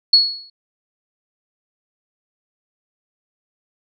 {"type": "tone with exponential decay", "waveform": "sine", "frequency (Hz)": 4361, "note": "C#8", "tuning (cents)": -29, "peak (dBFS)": -5, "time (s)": [0.13, 0.5], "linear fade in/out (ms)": 5, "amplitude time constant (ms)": 80, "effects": []}